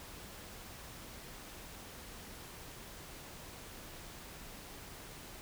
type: silence
effects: pink hiss -50 dBFS RMS until 5.41 s